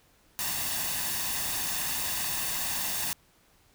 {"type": "noise with comb filter", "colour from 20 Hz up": "white", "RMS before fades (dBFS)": -31, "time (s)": [0.39, 3.13], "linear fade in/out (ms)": 0, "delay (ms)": 1.1, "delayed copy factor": 0.55, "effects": ["pink hiss -63 dBFS RMS until 3.74 s"]}